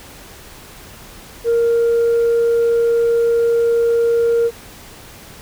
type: tone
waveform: sine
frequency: 466.2 Hz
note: A#4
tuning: in tune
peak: -10 dBFS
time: 1.44-4.51 s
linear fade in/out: 50 ms
effects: tanh soft clip ceiling -10 dBFS + pink hiss -39 dBFS RMS until 5.41 s